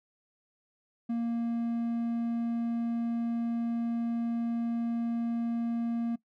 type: tone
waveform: triangle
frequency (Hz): 233.1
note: A#3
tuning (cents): 0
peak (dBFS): -26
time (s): 1.09-6.16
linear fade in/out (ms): 10
effects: noise-tail reverb RT60 0.1 s tail -20 dB re dry